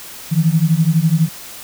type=beating tone pair; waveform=sine; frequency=155.8 / 167.8 Hz; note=D#3 / E3; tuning=+3 / +31 cents; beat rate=12 Hz; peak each=-14 dBFS; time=0.31-1.29 s; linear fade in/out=20 ms; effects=white hiss -34 dBFS RMS until 1.63 s